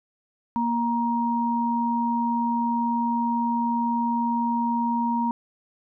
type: tone pair together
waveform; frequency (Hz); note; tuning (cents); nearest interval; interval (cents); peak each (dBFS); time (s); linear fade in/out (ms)
sine; 235.2 / 941; A#3 / A#5; +16 / +16; 2 octaves; 2400; -24; 0.56-5.31; 0
effects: none